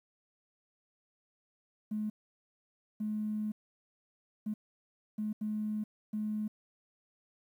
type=tone bursts at uneven times; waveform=triangle; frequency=213.2 Hz; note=G#3; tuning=46 cents sharp; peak=-28 dBFS; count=6; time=1.91-2.1 / 3-3.52 / 4.46-4.54 / 5.18-5.33 / 5.41-5.84 / 6.13-6.48 s; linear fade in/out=10 ms; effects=tanh soft clip ceiling -30 dBFS + 11-bit